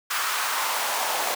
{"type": "noise with high-pass filter sweep", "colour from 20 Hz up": "pink", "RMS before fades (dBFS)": -26, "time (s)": [0.1, 1.35], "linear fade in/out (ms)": 10, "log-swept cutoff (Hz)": [1300, 660], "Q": 2.1, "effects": []}